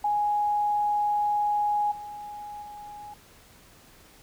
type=tone with level steps; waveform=sine; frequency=830.6 Hz; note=G#5; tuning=in tune; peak=-22 / -36 / -39 dBFS; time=0.04-3.14 s; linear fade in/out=5 ms; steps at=1.91 / 2.62 s; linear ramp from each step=10 ms; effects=pink hiss -54 dBFS RMS until 4.22 s